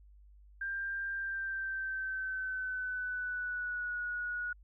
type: tone with pitch glide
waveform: sine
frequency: 1589 to 1457.1 Hz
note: G6 to F#6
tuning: +23 to -27 cents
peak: -34 dBFS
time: 0.61-4.53 s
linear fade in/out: 5 ms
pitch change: -150 cents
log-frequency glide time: 1.11-3.99 s
effects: added 50 Hz sine -55 dBFS peak until 4.63 s